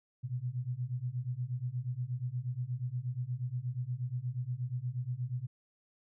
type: beating tone pair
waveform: sine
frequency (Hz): 120 / 128.4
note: B2 / C3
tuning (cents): -49 / -32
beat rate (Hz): 8.4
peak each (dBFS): -37 / -36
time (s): 0.23-5.47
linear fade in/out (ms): 20
effects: none

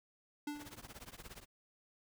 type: tone with exponential decay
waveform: square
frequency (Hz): 293.7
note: D4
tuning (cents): 0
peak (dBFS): -37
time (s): 0.47-0.87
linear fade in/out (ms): 5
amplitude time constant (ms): 85
type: noise with tremolo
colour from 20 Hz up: pink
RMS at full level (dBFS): -48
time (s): 0.54-1.46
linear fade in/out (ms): 50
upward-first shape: triangle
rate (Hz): 17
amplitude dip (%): 100
effects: none

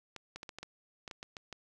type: clicks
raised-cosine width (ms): 0.2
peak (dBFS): -26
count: 11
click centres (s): 0.163 / 0.36 / 0.431 / 0.492 / 0.586 / 0.63 / 1.078 / 1.112 / 1.229 / 1.368 / 1.527
effects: none

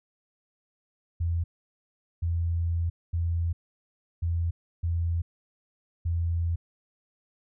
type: tone bursts at uneven times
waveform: sine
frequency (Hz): 84.5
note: E2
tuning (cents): +43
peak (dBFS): -24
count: 6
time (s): 1.2-1.44 / 2.22-2.9 / 3.13-3.53 / 4.22-4.51 / 4.83-5.22 / 6.05-6.56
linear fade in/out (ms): 10
effects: none

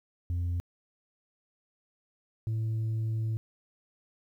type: tone pair in turn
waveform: sine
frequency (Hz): 87.31 / 111.08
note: F2 / A2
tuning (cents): 0 / +17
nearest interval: major third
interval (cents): 417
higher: second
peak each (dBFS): -25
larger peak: neither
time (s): 0.3-0.6 / 2.47-3.37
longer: second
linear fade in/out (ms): 0
effects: tanh soft clip ceiling -27 dBFS + 11-bit

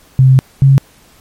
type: tone pair in turn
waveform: sine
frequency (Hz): 131.4 / 136.16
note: C3 / C#3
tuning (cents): +8 / -31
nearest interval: minor second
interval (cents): 61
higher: second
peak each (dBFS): -3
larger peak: neither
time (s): 0.19-0.39 / 0.62-0.78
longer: first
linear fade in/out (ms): 0
effects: pink hiss -46 dBFS RMS until 1.2 s + MP3 64 kbps

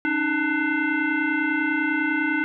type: tone with frequency modulation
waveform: sine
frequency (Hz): 903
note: A5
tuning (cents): +45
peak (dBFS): -20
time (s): 0.05-2.44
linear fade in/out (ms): 0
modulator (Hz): 592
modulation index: 2.1
effects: none

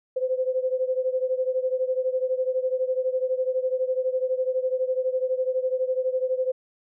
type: beating tone pair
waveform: sine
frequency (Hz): 511 / 523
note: C5 / C5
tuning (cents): -41 / -1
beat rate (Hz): 12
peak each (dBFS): -24 / -27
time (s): 0.16-6.52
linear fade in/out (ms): 10
effects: none

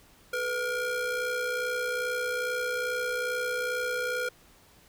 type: ring-modulated tone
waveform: square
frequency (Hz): 465.4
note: A#4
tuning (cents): -3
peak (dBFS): -26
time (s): 0.33-4.29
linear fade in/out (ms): 5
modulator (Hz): 962
effects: pink hiss -58 dBFS RMS until 4.88 s

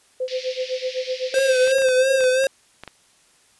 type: tone with tremolo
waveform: sine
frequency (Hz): 512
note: C5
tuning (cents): -38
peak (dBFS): -20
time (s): 0.2-2.3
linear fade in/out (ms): 5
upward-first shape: sine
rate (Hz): 7.9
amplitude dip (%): 95
type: band-pass noise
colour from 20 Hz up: white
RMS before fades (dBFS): -36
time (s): 0.28-1.72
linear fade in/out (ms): 0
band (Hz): 2000 to 5300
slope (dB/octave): 48
type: tone with vibrato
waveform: square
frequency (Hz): 523.3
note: C5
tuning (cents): 0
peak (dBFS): -17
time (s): 1.34-2.47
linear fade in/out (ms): 2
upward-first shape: sine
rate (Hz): 2.9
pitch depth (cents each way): 55
type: clicks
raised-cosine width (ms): 0.3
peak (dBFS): -19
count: 10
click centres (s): 1.386 / 1.675 / 1.784 / 1.82 / 1.887 / 2.207 / 2.24 / 2.441 / 2.836 / 2.877
effects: white hiss -57 dBFS RMS until 3.59 s + resampled to 24000 Hz

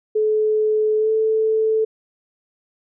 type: tone with pitch glide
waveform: sine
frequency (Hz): 430.3 to 439.1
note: A4 to A4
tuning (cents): -39 to -4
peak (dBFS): -15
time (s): 0.15-1.85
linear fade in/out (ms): 10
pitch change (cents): +35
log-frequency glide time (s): 0.98-1.1
effects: none

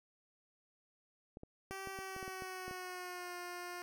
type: clicks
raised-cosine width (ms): 2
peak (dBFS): -35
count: 11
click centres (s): 1.371 / 1.434 / 1.71 / 1.873 / 1.989 / 2.164 / 2.228 / 2.279 / 2.422 / 2.68 / 2.711
type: tone with pitch glide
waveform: 10% pulse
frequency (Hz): 386.4 to 354.3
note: G4 to F4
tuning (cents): -25 to +25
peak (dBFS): -35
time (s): 1.71-3.82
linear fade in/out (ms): 0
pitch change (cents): -150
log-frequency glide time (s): 1.9-3.36
effects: none

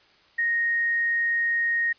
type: tone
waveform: sine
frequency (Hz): 1864.7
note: A#6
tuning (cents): 0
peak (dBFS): -21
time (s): 0.38-1.93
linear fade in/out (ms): 10
effects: white hiss -58 dBFS RMS until 1.98 s + resampled to 11025 Hz

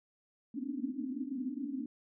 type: band-pass noise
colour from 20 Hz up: pink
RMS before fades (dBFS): -38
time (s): 0.54-1.86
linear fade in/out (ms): 5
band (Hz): 240 to 290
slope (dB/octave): 96
effects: none

